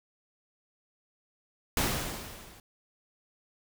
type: noise with level ramp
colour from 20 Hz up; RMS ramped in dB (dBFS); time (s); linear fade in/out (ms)
pink; -26 to -54; 1.77-2.6; 2
effects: none